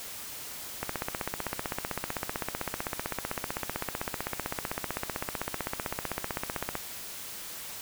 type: click train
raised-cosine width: 0.5 ms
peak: -15 dBFS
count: 94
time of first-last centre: 0.83-6.754 s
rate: 15.7 Hz
effects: white hiss -41 dBFS RMS until 7.81 s